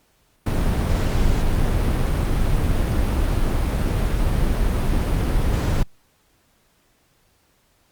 brown noise, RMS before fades -19 dBFS, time 0.46-5.83 s, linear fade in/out 5 ms, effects pink hiss -62 dBFS RMS until 7.91 s + Opus 48 kbps

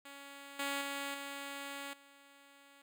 5% pulse tone with level steps, 279.9 Hz, C#4, 17 cents sharp, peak -38 / -24 / -27 / -31 / -48 dBFS, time 0.05-2.82 s, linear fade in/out 5 ms, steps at 0.59 / 0.81 / 1.14 / 1.93 s, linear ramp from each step 5 ms, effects none

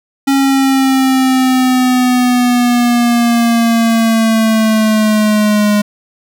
square exponential sweep, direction down, 274.6 to 207.1 Hz, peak -9 dBFS, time 0.27-5.82 s, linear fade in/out 10 ms, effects none

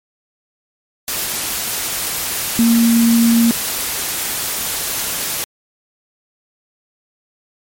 sine tone in noise, 231.8 Hz, A#3, 10 cents flat, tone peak -9 dBFS, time 2.59-3.51 s, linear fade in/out 0 ms, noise white, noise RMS -21 dBFS, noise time 1.08-5.44 s, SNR +9 dB, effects MP3 64 kbps

